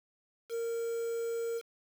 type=tone with quantisation; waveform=triangle; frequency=462.4 Hz; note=A#4; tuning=14 cents flat; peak=-30 dBFS; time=0.49-1.62 s; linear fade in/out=50 ms; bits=8; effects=none